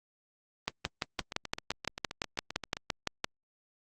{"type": "two click trains", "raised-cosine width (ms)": 0.2, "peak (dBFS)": [-20, -12], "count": [13, 16], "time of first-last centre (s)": [[1.19, 2.769], [0.68, 3.244]], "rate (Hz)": [7.6, 5.85], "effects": ["Opus 24 kbps"]}